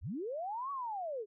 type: linear two-way sweep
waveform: sine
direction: up then down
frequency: 46.7 to 1142 to 393.1 Hz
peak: -36 dBFS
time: 0.01-1.26 s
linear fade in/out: 50 ms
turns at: 0.71 s
effects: none